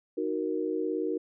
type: chord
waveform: sine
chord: D# minor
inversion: none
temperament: equal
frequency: 311.1 / 370 / 466.2 Hz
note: D#4 / F#4 / A#4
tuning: 0 / 0 / 0 cents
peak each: -32 dBFS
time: 0.17-1.18 s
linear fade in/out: 10 ms
effects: none